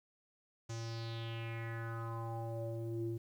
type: tone with low-pass filter sweep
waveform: square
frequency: 114.6 Hz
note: A#2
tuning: 29 cents flat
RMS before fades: -41 dBFS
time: 0.69-3.18 s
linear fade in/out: 10 ms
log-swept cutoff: 6700 to 290 Hz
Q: 4.5
effects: 11-bit